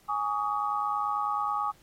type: chord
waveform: sine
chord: Ab suspended fourth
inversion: none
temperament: equal with one note detuned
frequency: 830.6 / 1135.3 / 1244.5 Hz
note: Ab5 / Db6 / Eb6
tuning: 0 / +41 / 0 cents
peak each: -31 dBFS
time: 0.08-1.72 s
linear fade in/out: 20 ms
effects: pink hiss -61 dBFS RMS until 1.82 s + AAC 48 kbps